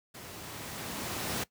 pink noise with level ramp, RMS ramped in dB -46 to -32 dBFS, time 0.14-1.44 s, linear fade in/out 10 ms, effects noise-tail reverb RT60 0.1 s tail -19 dB re dry + high-pass 100 Hz 12 dB/octave

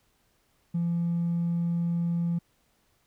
sine tone with hard clipping, 170.6 Hz, F3, 40 cents flat, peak -25 dBFS, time 0.74-2.39 s, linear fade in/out 10 ms, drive 1 dB, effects pink hiss -69 dBFS RMS until 3.06 s

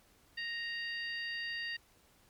harmonic tone, 932.3 Hz, A#5, in tune, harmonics 2 / 3 / 4 / 5, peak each -38 / -43 / -51 / -45 dBFS, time 0.37-1.77 s, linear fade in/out 10 ms, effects pink hiss -66 dBFS RMS until 2.29 s + MP3 96 kbps

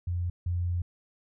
sine tone pair in turn, 87.8 / 87.8 Hz, F2 / F2, +10 / +10 cents, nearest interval unison, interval 0 cents, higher neither, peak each -27 / -26 dBFS, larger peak second, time 0.07-0.3 / 0.46-0.82 s, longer second, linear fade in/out 5 ms, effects none

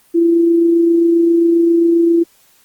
sine tone with amplitude modulation, 337.1 Hz, E4, 39 cents sharp, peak -7 dBFS, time 0.14-2.24 s, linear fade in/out 20 ms, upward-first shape sine, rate 27.5 Hz, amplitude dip 30%, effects white hiss -52 dBFS RMS until 2.64 s + Opus 32 kbps

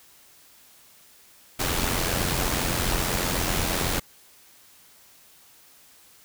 pink noise with amplitude modulation, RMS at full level -23 dBFS, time 1.59-4 s, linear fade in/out 10 ms, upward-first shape sine, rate 87.9 Hz, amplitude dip 55%, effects white hiss -54 dBFS RMS until 6.24 s

